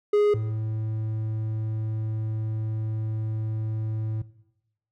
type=tone pair in turn; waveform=triangle; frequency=415.3 / 109.52 Hz; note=G#4 / A2; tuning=0 / -8 cents; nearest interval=octave + major seventh; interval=2308 cents; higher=first; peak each=-15 / -23 dBFS; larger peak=first; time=0.13-0.34 / 0.34-4.22 s; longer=second; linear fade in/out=5 ms; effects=noise-tail reverb RT60 0.9 s tail -18 dB re dry